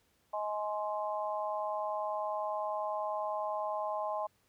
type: harmonic tone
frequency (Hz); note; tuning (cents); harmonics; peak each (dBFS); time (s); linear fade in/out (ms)
210; G#3; +19; 3 / 4 / 5; -36 / -37 / -38; 0.33-4.27; 10
effects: pink hiss -72 dBFS RMS until 4.48 s + high-pass 60 Hz 12 dB/octave